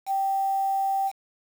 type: tone with quantisation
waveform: sine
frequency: 780 Hz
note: G5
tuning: 9 cents flat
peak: -22 dBFS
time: 0.06-1.12 s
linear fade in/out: 50 ms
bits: 7
effects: none